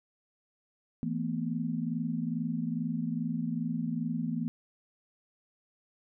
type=chord; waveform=sine; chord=E suspended fourth; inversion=none; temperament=equal with one note detuned; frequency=164.81 / 224.5 / 246.9 Hz; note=E3 / A3 / B3; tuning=0 / +35 / 0 cents; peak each=-34 dBFS; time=1.03-4.48 s; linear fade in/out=0 ms; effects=none